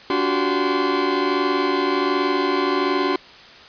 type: tone cluster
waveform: 40% pulse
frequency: 287.5 / 361.5 / 382.8 / 1032 Hz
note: D4 / F#4 / G4 / C6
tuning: -37 / -40 / -41 / -24 cents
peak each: -23 dBFS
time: 0.1-3.16 s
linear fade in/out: 2 ms
effects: white hiss -43 dBFS RMS until 3.68 s + resampled to 11025 Hz